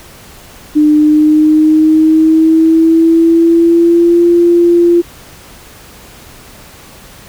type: tone with pitch glide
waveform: sine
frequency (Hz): 301.6 to 344.5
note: D4 to F4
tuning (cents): +46 to -24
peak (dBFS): -4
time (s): 0.75-5.02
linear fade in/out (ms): 20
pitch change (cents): +230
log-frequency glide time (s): 0.95-4.25
effects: pink hiss -36 dBFS RMS until 7.28 s